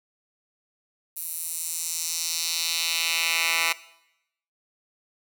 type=tone with high-pass filter sweep; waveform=10% pulse; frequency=165.7 Hz; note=E3; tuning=9 cents sharp; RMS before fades=-27 dBFS; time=1.16-3.73 s; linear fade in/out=10 ms; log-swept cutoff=12000 to 1800 Hz; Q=1.5; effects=noise-tail reverb RT60 0.8 s tail -18 dB re dry